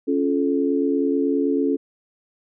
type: chord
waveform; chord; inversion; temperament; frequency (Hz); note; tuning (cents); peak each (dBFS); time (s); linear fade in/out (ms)
sine; Db augmented; none; just; 277.2 / 346.5 / 433.1; Db4 / F4 / A4; 0 / -14 / -27; -20 / -25 / -23; 0.07-1.77; 20
effects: none